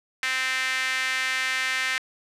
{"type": "tone with high-pass filter", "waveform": "sawtooth", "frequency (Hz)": 260, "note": "C4", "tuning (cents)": -11, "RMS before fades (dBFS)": -26, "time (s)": [0.23, 1.98], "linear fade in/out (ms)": 0, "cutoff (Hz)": 1900, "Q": 3, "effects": ["low-pass 9000 Hz 12 dB/octave"]}